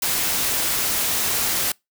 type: noise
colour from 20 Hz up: white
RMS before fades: -22 dBFS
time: 0.02-1.72 s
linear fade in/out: 5 ms
effects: noise-tail reverb RT60 0.2 s tail -26 dB re dry